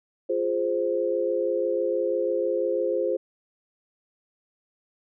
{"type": "chord", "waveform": "sine", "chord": "F minor", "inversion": "none", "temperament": "equal", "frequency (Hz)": [349.2, 415.3, 523.3], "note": ["F4", "Ab4", "C5"], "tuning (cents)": [0, 0, 0], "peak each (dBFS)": [-28, -28, -25], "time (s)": [0.29, 3.17], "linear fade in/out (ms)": 10, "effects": []}